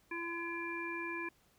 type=harmonic tone; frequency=339.1 Hz; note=E4; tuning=49 cents sharp; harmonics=1 / 3 / 5 / 7; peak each=-42 / -44 / -44 / -42 dBFS; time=0.11-1.29 s; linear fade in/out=5 ms; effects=pink hiss -70 dBFS RMS until 1.58 s